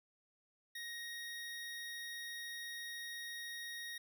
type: tone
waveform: 25% pulse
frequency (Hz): 1874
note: A#6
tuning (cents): +9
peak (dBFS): -40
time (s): 0.75-3.98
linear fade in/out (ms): 5
effects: none